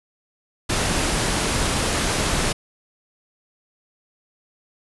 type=low-pass noise; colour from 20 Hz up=pink; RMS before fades=-22 dBFS; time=0.69-2.53 s; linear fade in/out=10 ms; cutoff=11000 Hz; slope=96 dB/octave; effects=none